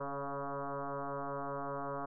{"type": "tone with frequency modulation", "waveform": "sine", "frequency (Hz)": 277.4, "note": "C#4", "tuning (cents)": 1, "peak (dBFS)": -36, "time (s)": [0, 2.06], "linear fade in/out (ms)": 10, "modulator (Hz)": 140, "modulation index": 7.3, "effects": []}